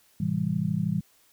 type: chord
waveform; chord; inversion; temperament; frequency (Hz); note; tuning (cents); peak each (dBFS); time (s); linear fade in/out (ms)
sine; A minor seventh; none; just; 110 / 132 / 165 / 198; A2 / C3 / E3 / G3; 0 / +16 / +2 / +18; -33 / -33 / -27 / -29; 0.2-1.01; 5
effects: white hiss -62 dBFS RMS until 1.32 s